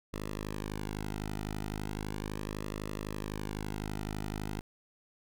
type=tone with flanger; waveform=sawtooth; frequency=51.91 Hz; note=G#1; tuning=in tune; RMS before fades=-38 dBFS; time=0.13-4.61 s; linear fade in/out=5 ms; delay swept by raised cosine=1.3 to 1.82 ms; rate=0.37 Hz; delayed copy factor=-0.9; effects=none